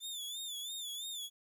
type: tone with vibrato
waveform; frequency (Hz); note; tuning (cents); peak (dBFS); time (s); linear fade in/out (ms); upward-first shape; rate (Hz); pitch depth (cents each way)
sawtooth; 3520; A7; 0; -37; 0-1.3; 50; sine; 3; 90
effects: 12-bit